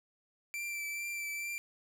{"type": "tone with vibrato", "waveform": "45% pulse", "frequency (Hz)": 2342, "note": "D7", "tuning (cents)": -5, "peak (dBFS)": -36, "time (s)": [0.54, 1.58], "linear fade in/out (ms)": 0, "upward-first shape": "triangle", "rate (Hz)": 2.3, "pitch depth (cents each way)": 22, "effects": []}